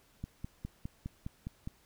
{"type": "click train", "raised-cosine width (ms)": 5, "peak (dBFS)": -26, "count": 8, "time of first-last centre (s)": [0.24, 1.674], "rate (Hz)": 4.88, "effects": ["pink hiss -66 dBFS RMS until 1.85 s"]}